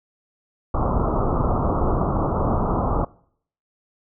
pink low-pass noise, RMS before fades -21 dBFS, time 0.74-3.05 s, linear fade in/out 5 ms, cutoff 1300 Hz, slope 96 dB/octave, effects noise-tail reverb RT60 0.6 s tail -22 dB re dry

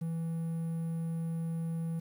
triangle tone with quantisation, 164.81 Hz, E3, in tune, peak -30 dBFS, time 0.01-2 s, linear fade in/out 10 ms, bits 10, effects none

